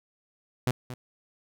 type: tone with echo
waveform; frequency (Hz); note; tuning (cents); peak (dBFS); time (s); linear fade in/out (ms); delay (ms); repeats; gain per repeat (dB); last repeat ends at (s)
sawtooth; 125.5; B2; +28; -19; 0.67-0.71; 0; 230; 1; -13; 0.94
effects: none